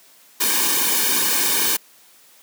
white noise with comb filter, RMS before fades -19 dBFS, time 0.4-1.77 s, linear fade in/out 10 ms, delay 1.5 ms, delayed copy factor -0.95, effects white hiss -51 dBFS RMS until 2.42 s + high-pass 200 Hz 12 dB/octave

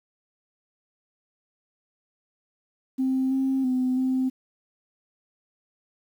sine tone with pitch steps, 262.1 / 266.2 / 255.1 / 259.5 Hz, C4 / C4 / C4 / C4, +3 / +30 / -44 / -14 cents, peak -20 dBFS, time 2.98-4.3 s, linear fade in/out 20 ms, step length 330 ms, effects tanh soft clip ceiling -17 dBFS + 9-bit

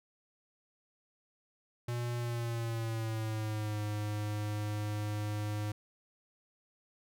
square tone with pitch glide, 120 to 105.07 Hz, B2 to G#2, -49 to +21 cents, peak -34 dBFS, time 1.88-5.72 s, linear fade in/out 5 ms, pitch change -230 cents, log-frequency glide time 2.18-3.81 s, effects none

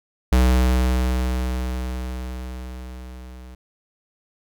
square tone with level ramp, 62.9 Hz, B1, 32 cents sharp, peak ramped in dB -13 to -39 dBFS, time 0.32-3.55 s, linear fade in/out 5 ms, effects none

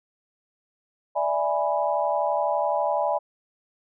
sine chord, E dominant seventh, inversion third, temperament equal, 587.3 / 659.3 / 830.6 / 987.8 Hz, D5 / E5 / G#5 / B5, 0 / 0 / 0 / 0 cents, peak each -26 / -27 / -26 / -29 dBFS, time 1.15-3.19 s, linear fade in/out 20 ms, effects none

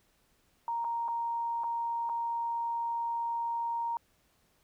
sine tone with dropouts, 932.3 Hz, A#5, in tune, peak -30 dBFS, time 0.68-3.97 s, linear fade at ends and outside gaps 1 ms, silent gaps 0.844-0.848 / 1.081-1.085 / 1.636-1.641 / 2.092-2.096 s, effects pink hiss -70 dBFS RMS until 4.63 s

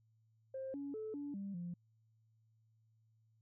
sine tone with pitch steps, 530 / 281.7 / 434.7 / 287.3 / 198 / 174.2 Hz, C5 / C#4 / A4 / D4 / G3 / F3, +22 / +28 / -21 / -38 / +18 / -4 cents, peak -40 dBFS, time 0.54-1.74 s, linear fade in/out 5 ms, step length 200 ms, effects tanh soft clip ceiling -36 dBFS + added 111 Hz sine -70 dBFS peak until 3.41 s

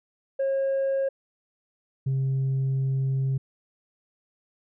sine tone pair in turn, 542 / 133.9 Hz, C#5 / C3, -39 / +40 cents, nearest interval 2 octaves, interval 2421 cents, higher first, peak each -20 dBFS, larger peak neither, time 0.39-1.09 / 2.06-3.38 s, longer second, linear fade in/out 10 ms, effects tanh soft clip ceiling -21 dBFS

